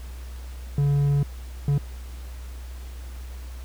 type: tone bursts at uneven times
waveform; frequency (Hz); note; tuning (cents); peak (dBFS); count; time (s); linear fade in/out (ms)
triangle; 142.5; C#3; +48; -16; 2; 0.78-1.23 / 1.68-1.78; 2
effects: added 62 Hz sine -34 dBFS peak until 3.64 s + pink hiss -49 dBFS RMS until 3.64 s